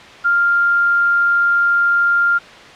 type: tone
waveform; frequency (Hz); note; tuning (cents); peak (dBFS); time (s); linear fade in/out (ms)
sine; 1396.9; F6; 0; -11; 0.24-2.39; 20
effects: white hiss -37 dBFS RMS until 2.75 s + low-pass 3000 Hz 12 dB/octave